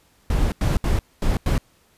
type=noise bursts at uneven times; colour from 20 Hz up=brown; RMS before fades=-19 dBFS; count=5; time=0.3-0.52 / 0.61-0.77 / 0.84-0.99 / 1.22-1.37 / 1.46-1.58 s; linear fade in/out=2 ms; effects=pink hiss -59 dBFS RMS until 1.97 s + resampled to 32000 Hz